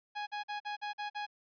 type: tone bursts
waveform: sawtooth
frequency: 830.6 Hz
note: G#5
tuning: in tune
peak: -32 dBFS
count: 7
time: 0.15-1.266 s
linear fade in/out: 20 ms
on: 120 ms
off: 46 ms
effects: resampled to 11025 Hz + 12-bit